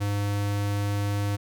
square tone, 101.8 Hz, G#2, 34 cents flat, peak -25 dBFS, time 0-1.37 s, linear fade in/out 20 ms, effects none

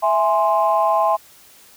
sine chord, E augmented, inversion none, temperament equal, 659.3 / 830.6 / 1046.5 Hz, E5 / G#5 / B#5, 0 / 0 / 0 cents, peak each -18 dBFS, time 0.02-1.17 s, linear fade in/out 20 ms, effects tanh soft clip ceiling -5 dBFS + white hiss -48 dBFS RMS until 1.76 s

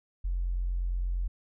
triangle tone with tanh clipping, 44.34 Hz, F1, 27 cents sharp, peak -27 dBFS, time 0.24-1.28 s, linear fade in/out 10 ms, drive 4 dB, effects none

